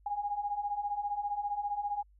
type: beating tone pair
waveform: sine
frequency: 809 / 824 Hz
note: G#5 / G#5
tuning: -46 / -14 cents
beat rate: 15 Hz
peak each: -37 / -33 dBFS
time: 0.06-2.03 s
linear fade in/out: 5 ms
effects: added 50 Hz sine -59 dBFS peak until 2.19 s